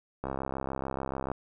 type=click train; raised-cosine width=1 ms; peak=-19 dBFS; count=73; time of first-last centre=0.24-1.316 s; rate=66.9 Hz; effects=none

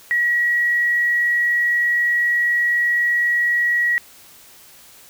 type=tone; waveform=sine; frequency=1916 Hz; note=A#6; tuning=47 cents sharp; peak=-15 dBFS; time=0.11-3.98 s; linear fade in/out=0 ms; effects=white hiss -46 dBFS RMS until 5.09 s

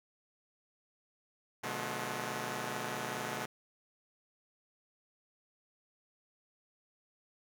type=chord; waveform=5% pulse; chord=B diminished seventh; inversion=none; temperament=just; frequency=123.47 / 148.16 / 177.8 / 213.4 Hz; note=B2 / D3 / F3 / Ab3; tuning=0 / +16 / +31 / +47 cents; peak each=-30 / -33 / -34 / -29 dBFS; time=1.63-3.46 s; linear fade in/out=10 ms; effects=none

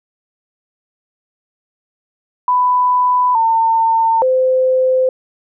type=tone with pitch steps; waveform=sine; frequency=995 / 904 / 516 Hz; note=B5 / A5 / C5; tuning=+13 / +47 / -24 cents; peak=-10 dBFS; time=2.48-5.09 s; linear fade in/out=2 ms; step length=870 ms; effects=none

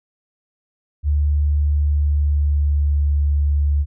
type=tone with pitch glide; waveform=sine; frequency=73.42 to 72.45 Hz; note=D2 to D2; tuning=0 to -23 cents; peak=-14 dBFS; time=1.03-3.86 s; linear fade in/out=50 ms; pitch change=-23 cents; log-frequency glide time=1.79-3.08 s; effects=none

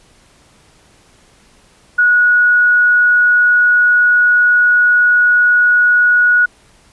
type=tone; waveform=sine; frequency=1459 Hz; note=F#6; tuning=25 cents flat; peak=-7 dBFS; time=1.98-6.46 s; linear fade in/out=10 ms; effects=pink hiss -49 dBFS RMS until 6.92 s + resampled to 24000 Hz

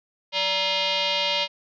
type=tone with frequency modulation; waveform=sine; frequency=181.5 Hz; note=F#3; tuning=33 cents flat; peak=-21 dBFS; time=0.32-1.48 s; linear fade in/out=50 ms; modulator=761 Hz; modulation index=5.4; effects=none

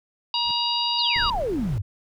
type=harmonic tone; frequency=951 Hz; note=A#5; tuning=34 cents sharp; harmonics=1 / 3 / 4 / 5; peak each=-27 / -27 / -27 / -27 dBFS; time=0.34-1.3 s; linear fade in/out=2 ms
type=noise with exponential growth; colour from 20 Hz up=brown; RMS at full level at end=-35 dBFS; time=0.37-0.51 s; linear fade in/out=1 ms; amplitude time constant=30 ms
type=exponential sweep; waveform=sine; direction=down; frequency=5000 to 89.5 Hz; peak=-23 dBFS; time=0.97-1.82 s; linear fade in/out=10 ms
type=noise; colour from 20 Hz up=brown; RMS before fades=-33 dBFS; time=1.16-1.78 s; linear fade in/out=0 ms
effects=none

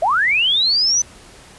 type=linear sweep; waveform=sine; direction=up; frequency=603 to 6100 Hz; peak=-13 dBFS; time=0.02-1.02 s; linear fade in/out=5 ms; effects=pink hiss -43 dBFS RMS until 1.58 s + resampled to 24000 Hz

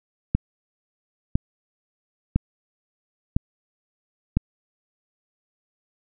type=click train; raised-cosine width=5 ms; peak=-6 dBFS; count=5; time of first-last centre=0.35-4.37 s; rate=0.995 Hz; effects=none

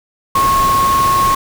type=tone in noise; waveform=sine; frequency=1090 Hz; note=C#6; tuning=29 cents flat; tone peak=-10 dBFS; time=0.35-1.35 s; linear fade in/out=5 ms; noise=pink; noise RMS=-21 dBFS; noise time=0.35-1.35 s; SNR=+8 dB; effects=none

